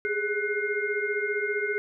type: tone cluster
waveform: sine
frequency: 406.1 / 421.2 / 1489 / 2124 Hz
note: G#4 / G#4 / F#6 / C7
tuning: -39 / +24 / +11 / +25 cents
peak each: -31 dBFS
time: 0.05-1.78 s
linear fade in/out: 0 ms
effects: none